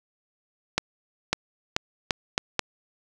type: accelerating click train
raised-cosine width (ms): 0.2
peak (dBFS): -4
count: 6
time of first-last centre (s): 0.78-2.593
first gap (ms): 550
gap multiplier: 0.79
effects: none